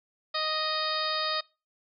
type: harmonic tone with a mistuned harmonic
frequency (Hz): 622.3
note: D#5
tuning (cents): 0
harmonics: 1 / 2 / 3 / 4 / 5 / 6 / 7 / 8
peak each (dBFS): -35 / -32 / -37 / -41 / -42 / -34 / -36 / -35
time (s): 0.34-1.41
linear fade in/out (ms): 10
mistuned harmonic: 8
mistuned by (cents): -32
effects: noise-tail reverb RT60 0.3 s tail -24 dB re dry